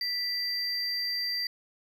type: tone pair together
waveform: triangle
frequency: 1975 / 4712 Hz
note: B6 / D8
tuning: 0 / +5 cents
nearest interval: octave + minor third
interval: 1505 cents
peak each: -35 / -28 dBFS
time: 0.01-1.47 s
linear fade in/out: 2 ms
effects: none